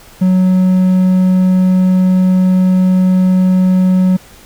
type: tone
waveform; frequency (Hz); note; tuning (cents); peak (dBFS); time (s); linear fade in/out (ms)
triangle; 185; F#3; 0; -5; 0.21-4.17; 10
effects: pink hiss -40 dBFS RMS until 4.45 s